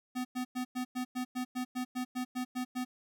square tone bursts, 251.6 Hz, B3, 32 cents sharp, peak -33 dBFS, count 14, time 0.15-2.85 s, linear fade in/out 20 ms, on 100 ms, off 100 ms, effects none

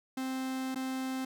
45% pulse tone with dropouts, 261.6 Hz, C4, in tune, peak -33 dBFS, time 0.17-1.25 s, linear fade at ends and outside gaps 5 ms, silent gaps 0.747-0.757 s, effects none

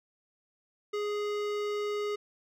sine tone with hard clipping, 415.3 Hz, G#4, in tune, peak -32 dBFS, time 0.93-2.16 s, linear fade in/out 10 ms, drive 18 dB, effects none

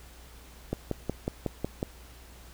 click train, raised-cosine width 2 ms, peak -15 dBFS, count 7, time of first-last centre 0.73-1.829 s, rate 5.46 Hz, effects added 60 Hz sine -50 dBFS peak until 2.53 s + pink hiss -53 dBFS RMS until 2.53 s

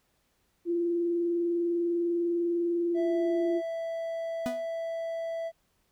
sine tone with vibrato, 343.2 Hz, F4, 30 cents flat, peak -25 dBFS, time 0.65-3.62 s, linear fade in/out 50 ms, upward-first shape square, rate 20 Hz, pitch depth 23 cents each way
triangle tone, 661 Hz, E5, 5 cents sharp, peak -29 dBFS, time 2.94-5.52 s, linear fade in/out 50 ms
45% pulse tone with exponential decay, 246.9 Hz, B3, in tune, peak -27 dBFS, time 4.46-4.66 s, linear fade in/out 0 ms, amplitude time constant 42 ms
effects pink hiss -72 dBFS RMS until 5.91 s

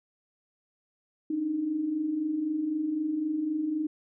sine tone pair together, 285.6 / 309.5 Hz, D4 / D#4, -48 / -9 cents, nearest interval minor second, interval 139 cents, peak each -36 / -27 dBFS, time 1.3-3.87 s, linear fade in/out 5 ms, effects none

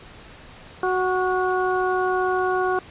harmonic tone with a mistuned harmonic, 370 Hz, F#4, in tune, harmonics 1 / 2 / 3 / 4, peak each -22 / -25 / -27 / -28 dBFS, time 0.83-2.79 s, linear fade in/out 2 ms, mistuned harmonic 4, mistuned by -30 cents, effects pink hiss -44 dBFS RMS until 2.9 s + resampled to 8000 Hz

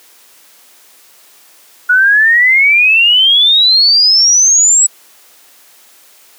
sine exponential sweep, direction up, 1450 to 7902 Hz, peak -5 dBFS, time 1.89-4.87 s, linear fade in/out 10 ms, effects white hiss -44 dBFS RMS until 6.38 s + high-pass 300 Hz 12 dB/octave

